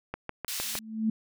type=click train; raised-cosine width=0.5 ms; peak=-18 dBFS; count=5; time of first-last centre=0.14-0.753 s; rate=6.52 Hz
type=high-pass noise; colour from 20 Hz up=pink; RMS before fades=-34 dBFS; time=0.48-0.79 s; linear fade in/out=2 ms; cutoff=3100 Hz; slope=12 dB/octave
type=tone with exponential growth; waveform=sine; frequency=220 Hz; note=A3; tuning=in tune; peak=-21 dBFS; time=0.64-1.1 s; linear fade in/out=5 ms; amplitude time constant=100 ms
effects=none